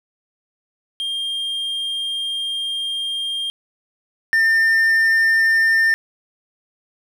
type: tone pair in turn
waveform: triangle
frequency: 3207 / 1803 Hz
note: G7 / A6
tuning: +39 / +42 cents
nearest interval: minor seventh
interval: 997 cents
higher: first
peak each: -20 / -11 dBFS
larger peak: second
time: 1-3.5 / 4.33-5.94 s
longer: first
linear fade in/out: 0 ms
effects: none